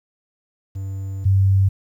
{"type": "tone pair in turn", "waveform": ["triangle", "sine"], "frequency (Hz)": [96.8, 96.8], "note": ["G2", "G2"], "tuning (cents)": [-21, -21], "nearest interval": "unison", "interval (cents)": 0, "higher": "neither", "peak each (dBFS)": [-23, -12], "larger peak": "second", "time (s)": [[0.75, 1.25], [1.25, 1.69]], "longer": "first", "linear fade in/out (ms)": 10, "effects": ["9-bit"]}